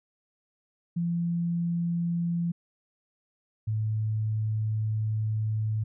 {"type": "tone pair in turn", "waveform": "sine", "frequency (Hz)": [171, 108.66], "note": ["F3", "A2"], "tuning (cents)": [-36, -21], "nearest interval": "minor sixth", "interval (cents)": 785, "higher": "first", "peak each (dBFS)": -25, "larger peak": "neither", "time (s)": [[0.96, 2.52], [3.67, 5.84]], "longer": "second", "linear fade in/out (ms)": 10, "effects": []}